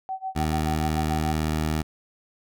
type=tone with tremolo; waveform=sine; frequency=762 Hz; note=G5; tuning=49 cents flat; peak=-26 dBFS; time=0.09-1.33 s; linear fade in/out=0 ms; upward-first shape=sine; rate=6.9 Hz; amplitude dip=95%
type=tone; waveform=15% pulse; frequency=77.78 Hz; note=D#2; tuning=in tune; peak=-17 dBFS; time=0.35-1.83 s; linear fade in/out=20 ms
effects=none